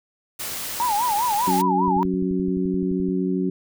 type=noise; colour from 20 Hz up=white; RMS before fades=-30 dBFS; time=0.39-1.62 s; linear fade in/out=10 ms
type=tone with vibrato; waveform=sine; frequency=900 Hz; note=A5; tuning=39 cents sharp; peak=-19 dBFS; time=0.8-2.03 s; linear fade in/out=0 ms; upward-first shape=sine; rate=5 Hz; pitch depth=180 cents each way
type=harmonic tone; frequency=92.7 Hz; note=F#2; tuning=4 cents sharp; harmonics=2 / 3 / 4; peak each=-23 / -25 / -26 dBFS; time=1.47-3.5 s; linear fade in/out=5 ms
type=click train; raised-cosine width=5 ms; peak=-23 dBFS; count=15; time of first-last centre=1.88-3.087 s; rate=11.6 Hz
effects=none